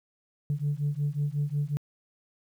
sine beating tone pair, 142.8 / 148.3 Hz, D3 / D3, -48 / +17 cents, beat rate 5.5 Hz, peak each -28 dBFS, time 0.5-1.77 s, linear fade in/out 0 ms, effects tanh soft clip ceiling -21 dBFS + 10-bit

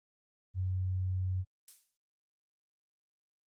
sine tone, 92.8 Hz, F#2, 6 cents sharp, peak -30 dBFS, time 0.54-1.45 s, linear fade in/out 50 ms
violet noise with exponential decay, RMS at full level -42 dBFS, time 1.68-1.97 s, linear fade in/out 1 ms, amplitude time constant 62 ms
effects low-pass 9000 Hz 12 dB/octave + Opus 24 kbps

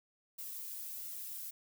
violet noise with flanger, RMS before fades -44 dBFS, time 0.38-1.51 s, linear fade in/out 10 ms, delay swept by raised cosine 1.4 to 2.5 ms, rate 1.5 Hz, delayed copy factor +0.55, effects none

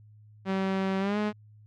sawtooth tone with pitch glide, 191.8 to 210.4 Hz, G3 to G#3, -37 to +23 cents, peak -22 dBFS, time 0.45-1.33 s, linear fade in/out 50 ms, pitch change +160 cents, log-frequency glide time 0.99-1.18 s, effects added 106 Hz sine -51 dBFS peak until 1.66 s + low-pass 3000 Hz 12 dB/octave

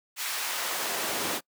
pink noise with high-pass filter sweep, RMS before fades -31 dBFS, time 0.16-1.41 s, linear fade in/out 50 ms, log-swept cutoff 1700 to 220 Hz, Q 0.72, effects noise-tail reverb RT60 0.1 s tail -25 dB re dry

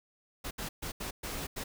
pink noise bursts at uneven times, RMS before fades -38 dBFS, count 6, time 0.44-0.51 / 0.58-0.69 / 0.82-0.92 / 1-1.11 / 1.23-1.47 / 1.56-1.64 s, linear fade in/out 10 ms, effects none

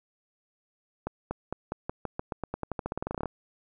accelerating click train, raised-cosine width 1 ms, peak -17 dBFS, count 24, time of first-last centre 1.07-3.257 s, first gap 240 ms, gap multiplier 0.9, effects none

